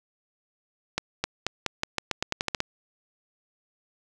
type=accelerating click train; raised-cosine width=0.2 ms; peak=-8 dBFS; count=13; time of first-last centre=0.98-2.604 s; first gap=260 ms; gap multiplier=0.87; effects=none